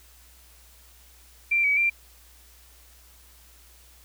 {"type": "tone with pitch steps", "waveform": "sine", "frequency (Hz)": [2361, 2274, 2367], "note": ["D7", "C#7", "D7"], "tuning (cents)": [9, 44, 13], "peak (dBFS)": -19, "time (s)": [1.51, 1.9], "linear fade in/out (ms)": 10, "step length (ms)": 130, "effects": ["added 60 Hz sine -54 dBFS peak until 4.04 s", "white hiss -55 dBFS RMS until 4.04 s"]}